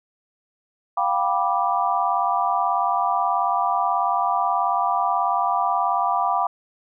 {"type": "chord", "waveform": "sine", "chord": "G dominant seventh", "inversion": "third", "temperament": "just", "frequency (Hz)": [705.6, 784, 980, 1176], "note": ["F5", "G5", "B5", "D6"], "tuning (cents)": [18, 0, -14, 2], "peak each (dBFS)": -24, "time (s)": [0.97, 6.47], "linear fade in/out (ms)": 5, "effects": []}